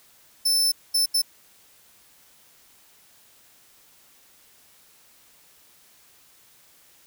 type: tone bursts at uneven times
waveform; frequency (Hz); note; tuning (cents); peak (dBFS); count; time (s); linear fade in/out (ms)
sawtooth; 5290; E8; +5; -16; 3; 0.45-0.72 / 0.94-1.06 / 1.14-1.22; 10
effects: white hiss -56 dBFS RMS until 7.06 s